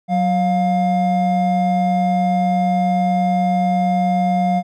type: tone pair together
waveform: triangle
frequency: 185 / 705.8 Hz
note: F#3 / F5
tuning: 0 / +18 cents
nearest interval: octave + major seventh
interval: 2318 cents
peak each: -15 dBFS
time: 0.08-4.63 s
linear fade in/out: 50 ms
effects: none